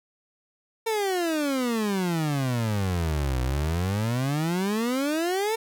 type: exponential two-way sweep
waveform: 30% pulse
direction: down then up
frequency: 458.4 to 61.5 to 458.4 Hz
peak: -21 dBFS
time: 0.86-5.56 s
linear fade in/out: 10 ms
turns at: 3.41 s
effects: none